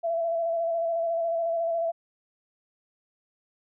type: tone with vibrato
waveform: sine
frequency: 669 Hz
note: E5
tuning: 25 cents sharp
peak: -24 dBFS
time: 0.03-1.92 s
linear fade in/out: 20 ms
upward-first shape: square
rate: 14 Hz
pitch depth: 23 cents each way
effects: none